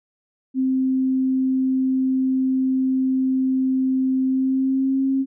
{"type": "tone with pitch glide", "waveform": "sine", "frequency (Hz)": [261.6, 268.2], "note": ["C4", "C4"], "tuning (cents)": [0, 43], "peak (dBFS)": -17, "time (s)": [0.54, 5.26], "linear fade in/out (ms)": 50, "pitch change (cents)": 43, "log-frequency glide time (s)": [4.25, 5.02], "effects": []}